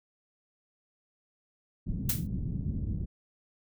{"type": "low-pass noise", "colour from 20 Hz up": "white", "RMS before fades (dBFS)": -33, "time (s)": [1.86, 3.06], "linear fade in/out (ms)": 20, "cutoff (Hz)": 200, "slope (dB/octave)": 24}
{"type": "noise with exponential decay", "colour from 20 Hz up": "blue", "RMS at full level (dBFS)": -25, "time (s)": [2.09, 2.27], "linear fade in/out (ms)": 5, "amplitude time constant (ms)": 39}
{"effects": []}